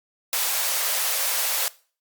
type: high-pass noise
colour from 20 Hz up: white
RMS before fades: -24 dBFS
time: 0.33-1.68 s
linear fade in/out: 0 ms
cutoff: 470 Hz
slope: 96 dB/octave
effects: noise-tail reverb RT60 0.4 s tail -20 dB re dry + Opus 48 kbps